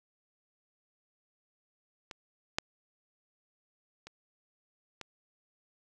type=clicks; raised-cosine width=0.2 ms; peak=-25 / -11 / -29 / -24 dBFS; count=4; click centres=2.112 / 2.585 / 4.07 / 5.013 s; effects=none